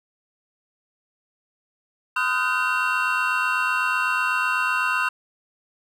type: tone cluster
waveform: triangle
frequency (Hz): 1019 / 1256 / 1451 / 1539 / 2729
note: C6 / D#6 / F#6 / G6 / F7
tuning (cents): -46 / +16 / -34 / -32 / -41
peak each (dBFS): -25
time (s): 2.16-5.09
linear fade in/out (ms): 5
effects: none